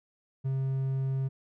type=tone; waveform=triangle; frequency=133.8 Hz; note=C3; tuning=39 cents sharp; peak=-25 dBFS; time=0.44-1.29 s; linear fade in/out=20 ms; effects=none